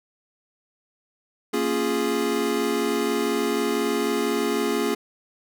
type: chord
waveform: square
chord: Bb minor seventh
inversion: none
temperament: equal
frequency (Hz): 233.1 / 277.2 / 349.2 / 415.3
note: Bb3 / Db4 / F4 / Ab4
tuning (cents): 0 / 0 / 0 / 0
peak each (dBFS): -29 / -29 / -29 / -26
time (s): 1.53-4.95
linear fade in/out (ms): 10
effects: none